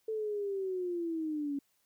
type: linear sweep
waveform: sine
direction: down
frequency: 443.5 to 277.2 Hz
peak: -32 dBFS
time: 0.08-1.59 s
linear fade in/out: 5 ms
effects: white hiss -74 dBFS RMS until 1.85 s